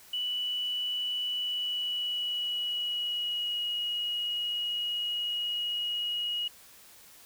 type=tone with pitch glide; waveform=sine; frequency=2960 to 2896 Hz; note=F#7 to F#7; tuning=0 to -38 cents; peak=-29 dBFS; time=0.13-6.48 s; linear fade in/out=5 ms; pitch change=-38 cents; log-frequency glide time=1.33-3.64 s; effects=white hiss -54 dBFS RMS until 7.25 s